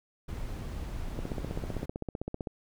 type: noise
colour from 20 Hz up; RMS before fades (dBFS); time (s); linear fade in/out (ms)
brown; -37; 0.28-1.86; 10
type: click train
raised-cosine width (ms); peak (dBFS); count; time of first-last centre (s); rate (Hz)
2; -21; 21; 1.19-2.472; 15.6
effects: none